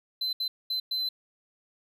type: tone bursts at uneven times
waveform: triangle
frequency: 4053 Hz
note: B7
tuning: 44 cents sharp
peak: -26 dBFS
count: 4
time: 0.21-0.33 / 0.4-0.48 / 0.7-0.8 / 0.91-1.09 s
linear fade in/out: 5 ms
effects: none